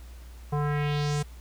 square tone with low-pass filter sweep, 146.83 Hz, D3, in tune, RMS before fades -27 dBFS, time 0.52-1.23 s, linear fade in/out 10 ms, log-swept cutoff 900 to 9000 Hz, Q 2.2, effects added 60 Hz sine -42 dBFS peak until 1.4 s + pink hiss -55 dBFS RMS until 1.4 s

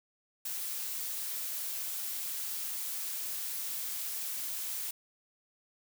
blue noise, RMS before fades -37 dBFS, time 0.45-4.91 s, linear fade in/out 5 ms, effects none

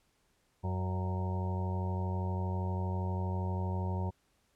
harmonic tone with a mistuned harmonic, 92.5 Hz, F#2, in tune, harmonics 1 / 2 / 4 / 5 / 6 / 7 / 8 / 9 / 10, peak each -32 / -39 / -44 / -51 / -48 / -51 / -49 / -51 / -43 dBFS, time 0.63-4.11 s, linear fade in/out 20 ms, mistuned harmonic 6, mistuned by +23 cents, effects pink hiss -73 dBFS RMS until 4.55 s + low-pass 12000 Hz 12 dB/octave

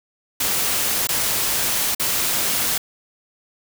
white noise with dropouts, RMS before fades -21 dBFS, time 0.4-2.78 s, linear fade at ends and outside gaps 5 ms, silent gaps 1.072-1.088 / 1.949-1.996 s, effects none

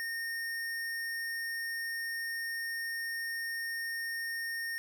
square tone, 1837 Hz, A#6, 26 cents flat, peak -35 dBFS, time 0-4.78 s, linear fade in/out 0 ms, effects none

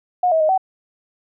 sine tone with pitch steps, 722 / 642 / 622 / 759 Hz, F#5 / E5 / D#5 / F#5, -43 / -46 / -1 / +44 cents, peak -13 dBFS, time 0.23-0.578 s, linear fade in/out 5 ms, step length 87 ms, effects none

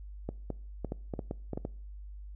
clicks, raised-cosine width 2 ms, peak -21 dBFS, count 10, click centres 0.29 / 0.503 / 0.847 / 0.921 / 1.138 / 1.192 / 1.311 / 1.533 / 1.575 / 1.651 s, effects noise-tail reverb RT60 0.5 s tail -23 dB re dry + added 50 Hz sine -42 dBFS peak until 2.35 s

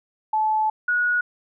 sine tone pair in turn, 866 / 1456.4 Hz, A5 / F#6, -28 / -28 cents, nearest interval major sixth, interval 900 cents, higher second, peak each -18 dBFS, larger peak neither, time 0.33-0.7 / 0.88-1.21 s, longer first, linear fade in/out 5 ms, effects none

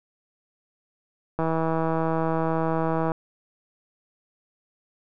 click train, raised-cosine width 1 ms, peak -12 dBFS, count 281, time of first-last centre 1.39-3.118 s, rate 162 Hz, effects none

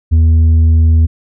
sine tone with tanh clipping, 80.7 Hz, E2, 36 cents flat, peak -6 dBFS, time 0.11-1.07 s, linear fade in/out 20 ms, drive 4 dB, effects none

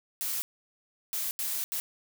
blue noise bursts at uneven times, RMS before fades -32 dBFS, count 4, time 0.21-0.42 / 1.13-1.31 / 1.39-1.64 / 1.72-1.8 s, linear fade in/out 0 ms, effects none

